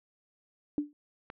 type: tone with exponential decay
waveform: sine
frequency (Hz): 293.7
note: D4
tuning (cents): 0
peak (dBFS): -23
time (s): 0.78-0.93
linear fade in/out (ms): 1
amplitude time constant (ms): 31
type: click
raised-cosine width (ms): 0.3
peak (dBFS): -23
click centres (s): 1.301
effects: low-pass 2000 Hz 12 dB/octave